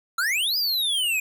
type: exponential two-way sweep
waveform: square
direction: up then down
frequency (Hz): 1318.5 to 5000 to 2450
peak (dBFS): -22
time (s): 0.18-1.2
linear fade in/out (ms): 5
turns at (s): 0.57
effects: none